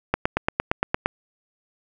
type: click train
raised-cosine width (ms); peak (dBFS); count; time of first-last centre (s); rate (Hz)
0.5; -4; 9; 0.14-1.06; 8.7
effects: none